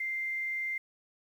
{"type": "tone with quantisation", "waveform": "sine", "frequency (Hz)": 2093, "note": "C7", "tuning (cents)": 0, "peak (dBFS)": -31, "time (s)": [0, 0.78], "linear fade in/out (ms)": 5, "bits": 10, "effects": []}